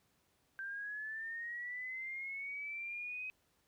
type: linear sweep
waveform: sine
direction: up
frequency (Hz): 1565 to 2532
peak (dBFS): -40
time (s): 0.59-3.3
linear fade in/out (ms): 0
effects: pink hiss -75 dBFS RMS until 3.67 s + high-pass 60 Hz 12 dB/octave